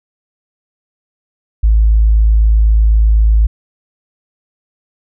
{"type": "tone", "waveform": "sine", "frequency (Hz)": 54, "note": "A1", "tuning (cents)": -32, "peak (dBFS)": -5, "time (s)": [1.63, 3.47], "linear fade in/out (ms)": 10, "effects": ["tanh soft clip ceiling -1 dBFS"]}